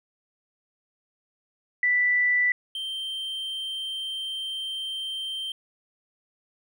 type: tone pair in turn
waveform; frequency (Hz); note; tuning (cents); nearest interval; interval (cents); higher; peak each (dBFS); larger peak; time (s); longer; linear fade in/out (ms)
sine / triangle; 1975.5 / 3136; B6 / G7; 0 / 0; minor sixth; 800; second; -19 / -28; first; 1.83-2.52 / 2.75-5.52; second; 2
effects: none